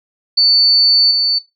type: tone with level steps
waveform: sine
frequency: 4500 Hz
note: C#8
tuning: 25 cents sharp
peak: -7 / -11 dBFS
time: 0.37-1.39 s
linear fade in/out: 10 ms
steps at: 1.11 s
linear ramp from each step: 2 ms
effects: noise-tail reverb RT60 0.2 s tail -19 dB re dry